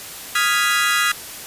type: chord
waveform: 30% pulse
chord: F half-diminished seventh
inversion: third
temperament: equal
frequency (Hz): 1244.5 / 1396.9 / 1661.2 / 1975.5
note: Eb6 / F6 / Ab6 / Cb7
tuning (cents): 0 / 0 / 0 / 0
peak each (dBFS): -19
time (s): 0.35-1.12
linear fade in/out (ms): 5
effects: white hiss -34 dBFS RMS until 1.46 s + resampled to 32000 Hz

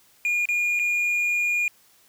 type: tone with dropouts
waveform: triangle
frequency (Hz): 2428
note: D#7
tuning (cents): -43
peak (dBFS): -19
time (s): 0.25-1.68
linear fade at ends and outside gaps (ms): 1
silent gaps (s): 0.455-0.488 / 0.792-0.796
effects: white hiss -58 dBFS RMS until 2.08 s

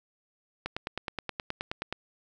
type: click train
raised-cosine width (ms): 0.3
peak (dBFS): -16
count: 13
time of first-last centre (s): 0.66-1.926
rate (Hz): 9.48
effects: none

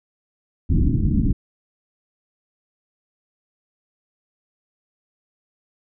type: low-pass noise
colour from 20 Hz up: pink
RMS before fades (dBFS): -18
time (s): 0.69-1.33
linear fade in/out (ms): 10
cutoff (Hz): 300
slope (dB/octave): 48
effects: none

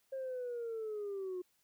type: linear sweep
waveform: sine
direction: down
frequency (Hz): 538 to 357.7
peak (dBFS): -36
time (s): 0.12-1.42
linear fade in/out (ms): 10
effects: tanh soft clip ceiling -35 dBFS + white hiss -75 dBFS RMS until 1.63 s

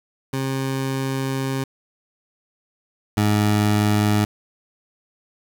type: tone pair in turn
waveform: 20% pulse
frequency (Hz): 134 / 104.79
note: C3 / G#2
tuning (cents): +42 / +16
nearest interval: major third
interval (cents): 426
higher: first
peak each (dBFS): -17 / -11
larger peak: second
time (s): 0.33-1.64 / 3.17-4.25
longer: first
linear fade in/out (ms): 5
effects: 7-bit

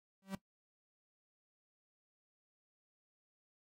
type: tone with exponential growth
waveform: 45% pulse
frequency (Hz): 193.2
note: G3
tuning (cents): -25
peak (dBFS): -35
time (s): 0.22-0.35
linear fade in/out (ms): 2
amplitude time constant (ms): 27
effects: noise-tail reverb RT60 0.1 s tail -18 dB re dry + AAC 48 kbps

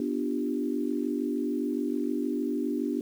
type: chord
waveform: sine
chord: G dominant seventh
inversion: first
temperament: equal with one note detuned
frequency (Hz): 246.9 / 293.7 / 346.2 / 392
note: B3 / D4 / F4 / G4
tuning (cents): 0 / 0 / -15 / 0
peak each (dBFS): -31 / -30 / -35 / -35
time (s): 0-3.01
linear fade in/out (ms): 2
effects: 9-bit

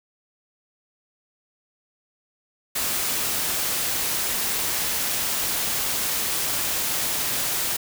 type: noise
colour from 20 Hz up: white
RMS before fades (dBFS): -25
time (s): 2.75-7.77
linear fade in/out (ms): 10
effects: none

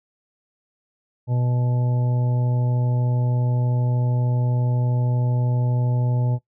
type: harmonic tone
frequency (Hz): 123.3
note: B2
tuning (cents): -2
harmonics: 1 / 2 / 3 / 4 / 5 / 7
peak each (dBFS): -18 / -35 / -38 / -37 / -37 / -38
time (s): 1.27-6.39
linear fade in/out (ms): 50
effects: noise-tail reverb RT60 0.1 s tail -18 dB re dry

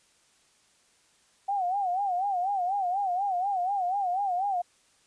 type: tone with vibrato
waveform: sine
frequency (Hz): 758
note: F#5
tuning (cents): +42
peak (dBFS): -25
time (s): 1.48-4.62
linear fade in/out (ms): 10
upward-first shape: sine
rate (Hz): 4.1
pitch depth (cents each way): 130
effects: white hiss -64 dBFS RMS until 5.06 s + resampled to 22050 Hz

